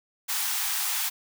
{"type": "high-pass noise", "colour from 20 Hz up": "white", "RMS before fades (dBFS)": -28, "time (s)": [0.28, 1.1], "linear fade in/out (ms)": 20, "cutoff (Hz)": 740, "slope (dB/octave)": 96, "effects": []}